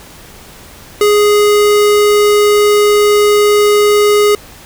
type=tone; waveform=square; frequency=415.3 Hz; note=G#4; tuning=in tune; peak=-7 dBFS; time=1.01-4.35 s; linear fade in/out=2 ms; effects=pink hiss -36 dBFS RMS until 4.65 s